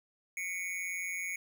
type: tone with amplitude modulation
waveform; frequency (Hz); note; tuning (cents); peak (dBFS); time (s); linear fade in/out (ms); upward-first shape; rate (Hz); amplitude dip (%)
square; 2217; C#7; 0; -32; 0.37-1.36; 2; sine; 179; 80
effects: none